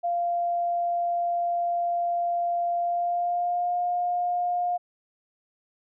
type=tone with pitch glide; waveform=sine; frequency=694 to 709.4 Hz; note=F5 to F5; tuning=-11 to +27 cents; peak=-23 dBFS; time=0.03-4.78 s; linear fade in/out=20 ms; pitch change=+38 cents; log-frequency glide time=2.78-3.76 s; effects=none